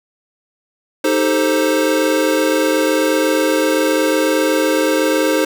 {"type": "chord", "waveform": "square", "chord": "A half-diminished seventh", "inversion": "second", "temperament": "equal with one note detuned", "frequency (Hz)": [311.1, 392, 440, 525.7], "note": ["Eb4", "G4", "A4", "C5"], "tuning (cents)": [0, 0, 0, 8], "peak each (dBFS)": [-18, -23, -21, -18], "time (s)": [1.04, 5.45], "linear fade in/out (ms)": 5, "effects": []}